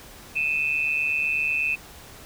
sine tone pair together, 2489 / 2637 Hz, D#7 / E7, 0 / 0 cents, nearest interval minor second, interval 100 cents, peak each -25 / -24 dBFS, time 0.35-1.76 s, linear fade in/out 20 ms, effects pink hiss -45 dBFS RMS until 2.25 s

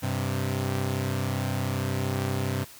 sawtooth tone pair together, 97.48 / 130.2 Hz, G2 / C3, -9 / -8 cents, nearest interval perfect fourth, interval 501 cents, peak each -25 dBFS, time 0.02-2.65 s, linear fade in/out 20 ms, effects white hiss -48 dBFS RMS until 2.79 s

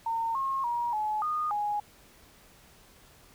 sine tone with pitch steps, 912 / 1078 / 951 / 853 / 1228 / 830 Hz, A#5 / C#6 / A#5 / G#5 / D#6 / G#5, -38 / -49 / +34 / +46 / -23 / -1 cents, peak -27 dBFS, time 0.06-1.8 s, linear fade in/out 5 ms, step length 290 ms, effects pink hiss -57 dBFS RMS until 3.34 s

